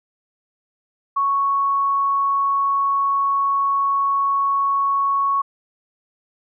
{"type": "tone", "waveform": "sine", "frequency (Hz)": 1108.7, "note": "C#6", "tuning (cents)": 0, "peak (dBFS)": -16, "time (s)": [1.16, 5.42], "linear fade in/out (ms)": 10, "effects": []}